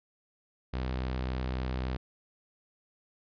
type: tone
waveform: sawtooth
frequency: 63.7 Hz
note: C2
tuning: 46 cents flat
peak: -27 dBFS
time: 0.73-1.97 s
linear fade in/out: 10 ms
effects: resampled to 11025 Hz